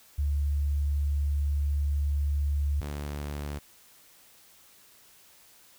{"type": "tone pair in turn", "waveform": ["sine", "sawtooth"], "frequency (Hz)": [72, 72.79], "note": ["D2", "D2"], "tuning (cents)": [-34, -15], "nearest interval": "unison", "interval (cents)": 19, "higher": "second", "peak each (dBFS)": [-24, -29], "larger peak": "first", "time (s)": [[0.18, 2.81], [2.81, 3.59]], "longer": "first", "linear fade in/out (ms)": 10, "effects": ["white hiss -57 dBFS RMS until 5.78 s"]}